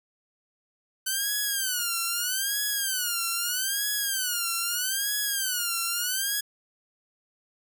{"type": "tone with vibrato", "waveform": "5% pulse", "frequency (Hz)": 1511, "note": "F#6", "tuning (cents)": 36, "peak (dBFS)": -15, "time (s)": [1.06, 6.41], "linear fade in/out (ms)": 10, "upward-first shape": "sine", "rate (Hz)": 0.79, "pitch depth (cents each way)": 180, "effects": ["9-bit"]}